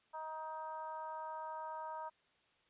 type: harmonic tone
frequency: 314.5 Hz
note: D#4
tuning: 19 cents sharp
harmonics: 2 / 3 / 4 / 5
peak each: -49 / -43 / -51 / -58 dBFS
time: 0.13-2.1 s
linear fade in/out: 20 ms
effects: white hiss -73 dBFS RMS until 2.69 s + resampled to 8000 Hz